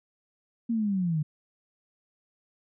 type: linear sweep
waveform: sine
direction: down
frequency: 236.3 to 146.83 Hz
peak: -24 dBFS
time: 0.69-1.23 s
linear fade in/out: 10 ms
effects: none